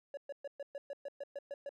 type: tone bursts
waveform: triangle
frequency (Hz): 564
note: C#5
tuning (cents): +30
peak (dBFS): -37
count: 11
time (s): 0.14-1.692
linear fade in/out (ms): 2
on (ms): 32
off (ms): 120
effects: none